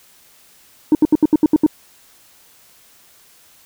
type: tone bursts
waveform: sine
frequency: 306.2 Hz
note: D#4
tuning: 28 cents flat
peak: -5 dBFS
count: 8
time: 0.92-1.664 s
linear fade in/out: 2 ms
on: 30 ms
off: 72 ms
effects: tanh soft clip ceiling -6 dBFS + white hiss -50 dBFS RMS until 3.65 s